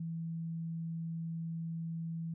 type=tone; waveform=sine; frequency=164.81 Hz; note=E3; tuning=in tune; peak=-36 dBFS; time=0-2.34 s; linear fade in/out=5 ms; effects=none